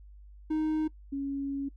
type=tone pair in turn; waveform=triangle / sine; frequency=311.1 / 277.2 Hz; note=D#4 / C#4; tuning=0 / 0 cents; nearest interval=major second; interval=200 cents; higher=first; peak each=-24 / -30 dBFS; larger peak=first; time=0.5-0.88 / 1.12-1.69 s; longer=second; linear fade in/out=10 ms; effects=noise-tail reverb RT60 0.1 s tail -22 dB re dry + added 50 Hz sine -48 dBFS peak until 1.76 s